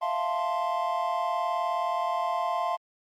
triangle chord, F major seventh, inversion third, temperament equal, 659.3 / 698.5 / 880 / 1046.5 Hz, E5 / F5 / A5 / C6, 0 / 0 / 0 / 0 cents, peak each -32 / -28 / -32 / -28 dBFS, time 0.01-2.77 s, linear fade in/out 20 ms, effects Opus 32 kbps

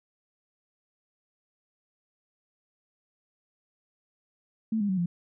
sine tone with pitch steps, 221.2 / 204 / 188.17 / 173.55 Hz, A3 / G#3 / F#3 / F3, +9 / -31 / +29 / -11 cents, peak -24 dBFS, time 4.72-5.06 s, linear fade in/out 5 ms, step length 85 ms, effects none

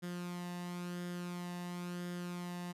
sawtooth tone with flanger, 176.5 Hz, F3, 19 cents sharp, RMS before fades -42 dBFS, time 0.02-2.73 s, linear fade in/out 20 ms, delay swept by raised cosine 0.59 to 1.09 ms, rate 0.97 Hz, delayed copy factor +0.5, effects resampled to 32000 Hz

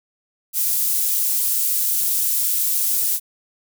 pink high-pass noise, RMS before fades -20 dBFS, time 0.53-3.2 s, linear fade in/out 50 ms, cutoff 12000 Hz, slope 12 dB/octave, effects none

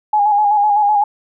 sine tone with vibrato, 830.6 Hz, G#5, in tune, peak -10 dBFS, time 0.13-1.04 s, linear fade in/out 5 ms, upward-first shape square, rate 7.9 Hz, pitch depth 37 cents each way, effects none

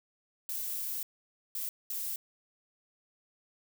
violet noise bursts at uneven times, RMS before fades -36 dBFS, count 3, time 0.49-1.03 / 1.55-1.69 / 1.9-2.16 s, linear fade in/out 2 ms, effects none

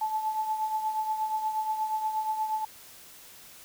sine tone with tremolo, 869 Hz, A5, 22 cents flat, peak -24 dBFS, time 0.01-2.65 s, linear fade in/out 5 ms, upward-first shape triangle, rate 8.4 Hz, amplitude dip 65%, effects white hiss -50 dBFS RMS until 3.64 s

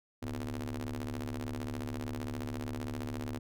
sawtooth ring-modulated tone, 73.4 Hz, D2, in tune, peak -29 dBFS, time 0.22-3.39 s, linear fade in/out 10 ms, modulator 176 Hz, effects none

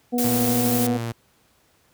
harmonic tone, 243.5 Hz, B3, 24 cents flat, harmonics 1 / 2 / 3, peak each -21 / -27 / -31 dBFS, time 0.12-0.98 s, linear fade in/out 20 ms
blue noise, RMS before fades -26 dBFS, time 0.18-0.87 s, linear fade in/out 5 ms
sawtooth tone with pitch glide, 115.5 to 116.24 Hz, A#2 to A#2, -16 to -4 cents, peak -22 dBFS, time 0.24-1.12 s, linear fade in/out 5 ms, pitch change +12 cents, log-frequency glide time 0.91-0.99 s
effects pink hiss -61 dBFS RMS until 1.93 s + high-pass 60 Hz 12 dB/octave

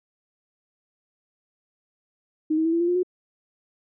sine tone with pitch steps, 311.1 / 319.3 / 327.7 / 336.3 / 345.2 / 354.3 / 363.6 Hz, D#4 / D#4 / E4 / E4 / F4 / F4 / F#4, 0 / +45 / -10 / +35 / -20 / +25 / -30 cents, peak -19 dBFS, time 2.5-3.032 s, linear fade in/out 10 ms, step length 76 ms, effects none

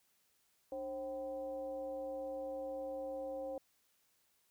sine tone with frequency modulation, 534 Hz, C5, 35 cents sharp, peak -39 dBFS, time 0.72-3.58 s, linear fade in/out 2 ms, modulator 237 Hz, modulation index 0.63, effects white hiss -75 dBFS RMS until 4.5 s

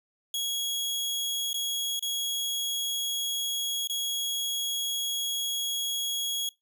sawtooth tone with dropouts, 3322 Hz, G#7, in tune, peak -25 dBFS, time 0.34-6.49 s, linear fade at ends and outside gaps 2 ms, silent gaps 1.531-1.542 / 1.994-2.025 / 3.873-3.897 s, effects noise-tail reverb RT60 0.2 s tail -22 dB re dry

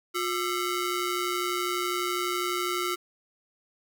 sawtooth ring-modulated tone, 848 Hz, G#5, 36 cents sharp, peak -20 dBFS, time 0.14-2.96 s, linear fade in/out 20 ms, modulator 490 Hz, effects none

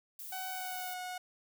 violet noise, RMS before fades -45 dBFS, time 0.19-0.94 s, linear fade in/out 2 ms
sawtooth tone with pitch glide, 750 to 730.3 Hz, F#5 to F#5, +23 to -23 cents, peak -35 dBFS, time 0.32-1.18 s, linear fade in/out 5 ms, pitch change -46 cents, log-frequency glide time 0.49-0.96 s
effects none

